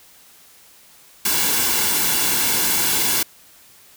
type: noise with comb filter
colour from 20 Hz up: white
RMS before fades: -19 dBFS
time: 1.25-3.23 s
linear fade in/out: 5 ms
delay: 1.6 ms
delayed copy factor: -0.55
effects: white hiss -49 dBFS RMS until 3.96 s